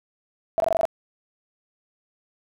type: tone bursts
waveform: sine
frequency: 660 Hz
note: E5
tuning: 2 cents sharp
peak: -17 dBFS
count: 7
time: 0.58-0.853 s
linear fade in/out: 0 ms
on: 21 ms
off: 21 ms
effects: none